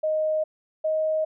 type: tone pair in turn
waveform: sine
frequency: 622.3 / 627 Hz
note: D#5 / D#5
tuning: 0 / +13 cents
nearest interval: unison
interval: 13 cents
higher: second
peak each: -21 dBFS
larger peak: neither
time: 0.03-0.44 / 0.84-1.25 s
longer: neither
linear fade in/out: 10 ms
effects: none